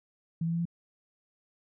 sine tone with pitch steps, 164.81 / 166.72 / 168.66 / 170.62 Hz, E3 / E3 / E3 / F3, 0 / +20 / +40 / -40 cents, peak -27 dBFS, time 0.41-0.654 s, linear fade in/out 5 ms, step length 61 ms, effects none

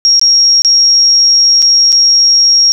sine tone with dropouts, 5588 Hz, F8, in tune, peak -4 dBFS, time 0.05-2.72 s, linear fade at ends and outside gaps 0 ms, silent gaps 0.195-0.214 / 0.62-0.648 / 1.62-1.625 / 1.921-1.926 s, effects none

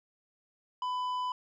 sine tone with tanh clipping, 1000 Hz, B5, 21 cents sharp, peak -32 dBFS, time 0.82-1.32 s, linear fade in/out 2 ms, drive 8 dB, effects none

